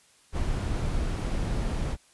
brown noise, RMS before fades -28 dBFS, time 0.32-1.97 s, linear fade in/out 50 ms, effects white hiss -60 dBFS RMS until 2.13 s + resampled to 24000 Hz

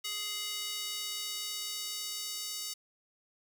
square tone with high-pass filter sweep, 418 Hz, G#4, 11 cents sharp, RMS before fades -38 dBFS, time 0.04-2.74 s, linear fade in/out 10 ms, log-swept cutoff 3100 to 4800 Hz, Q 1.4, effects none

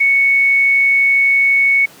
sine tone, 2217 Hz, C#7, in tune, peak -9 dBFS, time 0-1.86 s, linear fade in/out 10 ms, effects pink hiss -41 dBFS RMS until 2 s + high-pass 200 Hz 12 dB/octave

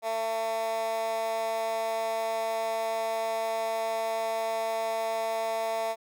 15% pulse tone with high-pass filter, 224.2 Hz, A3, 33 cents sharp, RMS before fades -30 dBFS, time 0.02-5.96 s, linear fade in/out 50 ms, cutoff 670 Hz, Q 2.9, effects none

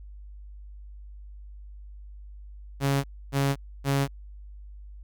sawtooth tone bursts, 138.59 Hz, C#3, in tune, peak -18 dBFS, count 3, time 2.8-4.08 s, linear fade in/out 50 ms, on 240 ms, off 280 ms, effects added 50 Hz sine -41 dBFS peak until 5.03 s

